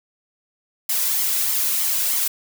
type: noise with flanger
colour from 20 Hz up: blue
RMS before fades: -21 dBFS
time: 0.89-2.28 s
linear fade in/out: 5 ms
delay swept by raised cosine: 0.94 to 2.04 ms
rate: 3.2 Hz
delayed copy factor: +0.5
effects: none